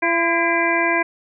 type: harmonic tone with a mistuned harmonic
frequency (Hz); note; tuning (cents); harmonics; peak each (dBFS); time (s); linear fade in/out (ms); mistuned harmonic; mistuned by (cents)
337.8; E4; +42; 1 / 2 / 3 / 5 / 6 / 7; -23 / -23 / -23 / -23 / -23 / -23; 0.02-1.03; 10; 5; -66
effects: none